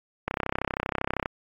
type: click train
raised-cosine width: 0.5 ms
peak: -11 dBFS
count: 33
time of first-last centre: 0.28-1.259 s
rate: 32.7 Hz
effects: AAC 48 kbps